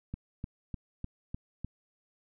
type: click train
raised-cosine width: 5 ms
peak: -24 dBFS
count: 6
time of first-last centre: 0.14-1.646 s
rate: 3.32 Hz
effects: none